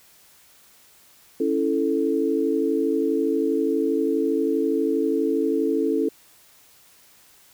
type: chord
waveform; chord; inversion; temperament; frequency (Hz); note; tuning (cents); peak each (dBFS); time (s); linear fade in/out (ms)
sine; A major; first; equal; 277.2 / 329.6 / 440; C#4 / E4 / A4; 0 / 0 / 0; -24 / -24 / -23; 1.4-6.09; 5
effects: white hiss -54 dBFS RMS until 7.53 s